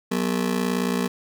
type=ring-modulated tone; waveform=30% pulse; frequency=216.6 Hz; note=A3; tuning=27 cents flat; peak=-16 dBFS; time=0.11-1.08 s; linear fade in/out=10 ms; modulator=29.2 Hz; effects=none